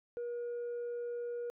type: tone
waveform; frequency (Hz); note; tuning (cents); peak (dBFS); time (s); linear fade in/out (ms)
sine; 478.4; A#4; +45; -34; 0.17-1.5; 0
effects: tanh soft clip ceiling -35 dBFS